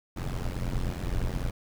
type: noise with amplitude modulation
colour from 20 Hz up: brown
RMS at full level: -26 dBFS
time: 0.16-1.51 s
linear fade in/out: 10 ms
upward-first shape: sine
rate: 89.2 Hz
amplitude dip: 95%
effects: none